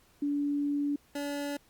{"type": "tone pair in turn", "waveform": ["sine", "25% pulse"], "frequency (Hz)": [287.8, 286.5], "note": ["D4", "D4"], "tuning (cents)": [-35, -43], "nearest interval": "unison", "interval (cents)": 8, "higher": "first", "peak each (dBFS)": [-27, -29], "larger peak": "first", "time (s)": [[0.22, 0.96], [1.15, 1.57]], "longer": "first", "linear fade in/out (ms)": 5, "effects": ["pink hiss -64 dBFS RMS until 1.69 s", "Opus 48 kbps"]}